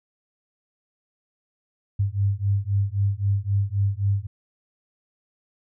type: beating tone pair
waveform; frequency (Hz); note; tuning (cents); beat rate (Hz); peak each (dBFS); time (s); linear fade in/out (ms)
sine; 98 / 101.8; G2 / G#2; 0 / -34; 3.8; -23; 1.99-4.27; 10
effects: none